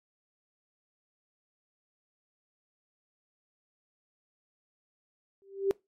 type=tone with exponential growth; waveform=sine; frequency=392 Hz; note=G4; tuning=in tune; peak=-20 dBFS; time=5.42-5.71 s; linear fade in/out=0 ms; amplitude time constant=61 ms; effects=noise-tail reverb RT60 0.2 s tail -22 dB re dry + MP3 64 kbps